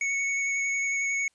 square tone with vibrato, 2217 Hz, C#7, in tune, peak -26 dBFS, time 0.01-1.28 s, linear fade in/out 2 ms, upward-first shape sine, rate 11 Hz, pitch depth 12 cents each way, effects white hiss -70 dBFS RMS until 1.34 s + resampled to 22050 Hz

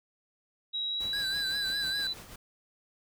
sine tone with pitch glide, 3853 to 3982 Hz, B7 to B7, -44 to +14 cents, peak -30 dBFS, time 0.73-2.14 s, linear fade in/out 20 ms, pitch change +58 cents, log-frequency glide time 0.87-1.35 s
pink noise with tremolo, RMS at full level -46 dBFS, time 1-2.36 s, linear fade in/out 5 ms, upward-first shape sine, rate 6.1 Hz, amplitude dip 50%
square tone with vibrato, 1600 Hz, G6, 35 cents sharp, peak -35 dBFS, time 1.13-2.07 s, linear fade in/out 2 ms, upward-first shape sine, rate 5 Hz, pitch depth 66 cents each way
effects none

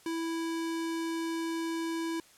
square tone, 329.6 Hz, E4, in tune, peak -32 dBFS, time 0.06-2.2 s, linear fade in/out 2 ms, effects white hiss -59 dBFS RMS until 2.37 s + low-pass 11000 Hz 12 dB/octave

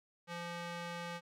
square tone with band-pass filter, 172.2 Hz, F3, 24 cents flat, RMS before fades -43 dBFS, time 0.27-1.21 s, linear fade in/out 50 ms, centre 1800 Hz, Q 0.5, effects none

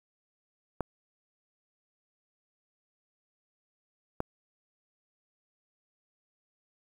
clicks, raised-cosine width 1 ms, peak -16 dBFS, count 2, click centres 0.807 / 4.204 s, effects 8-bit

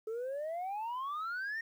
sine exponential sweep, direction up, 430.2 to 1864.7 Hz, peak -33 dBFS, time 0.07-1.61 s, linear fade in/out 5 ms, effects tanh soft clip ceiling -34 dBFS + 11-bit

